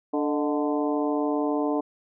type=harmonic tone with a mistuned harmonic; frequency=146.83 Hz; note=D3; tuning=in tune; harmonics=2 / 3 / 4 / 5 / 6 / 7; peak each=-25 / -29 / -31 / -33 / -35 / -36 dBFS; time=0.13-1.81 s; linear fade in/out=10 ms; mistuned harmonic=4; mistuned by=+73 cents; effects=none